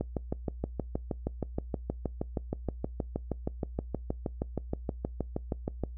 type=click train; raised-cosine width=2 ms; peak=-17 dBFS; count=38; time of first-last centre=0.01-5.837 s; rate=6.35 Hz; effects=noise-tail reverb RT60 0.2 s tail -25 dB re dry + added 60 Hz sine -39 dBFS peak until 5.97 s